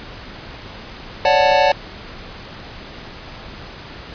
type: chord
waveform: square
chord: D major seventh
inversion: third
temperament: equal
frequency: 554.4 / 587.3 / 740 / 880 Hz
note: C#5 / D5 / F#5 / A5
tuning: 0 / 0 / 0 / 0 cents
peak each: -18 dBFS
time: 1.25-1.72 s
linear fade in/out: 2 ms
effects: pink hiss -35 dBFS RMS until 4.14 s + resampled to 11025 Hz